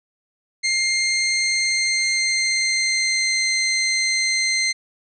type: tone with pitch glide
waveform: 20% pulse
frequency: 2110 to 2080 Hz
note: C7 to C7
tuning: +14 to -11 cents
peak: -13 dBFS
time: 0.63-4.73 s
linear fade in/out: 20 ms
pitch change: -25 cents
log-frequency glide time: 1.39-3.49 s
effects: resampled to 22050 Hz